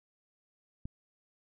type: click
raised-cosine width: 5 ms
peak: -27 dBFS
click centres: 0.855 s
effects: none